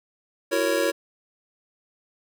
square chord, F# dominant seventh, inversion third, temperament just, 333 / 370 / 462.5 / 555 Hz, E4 / F#4 / A#4 / C#5, +18 / 0 / -14 / +2 cents, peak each -28 / -30 / -28 / -25 dBFS, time 0.51-0.92 s, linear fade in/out 20 ms, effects none

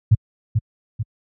sine tone with echo, 109.3 Hz, A2, 11 cents flat, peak -7 dBFS, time 0.11-0.15 s, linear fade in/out 10 ms, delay 440 ms, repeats 2, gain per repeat -6 dB, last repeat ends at 1.03 s, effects high-pass 60 Hz 12 dB/octave

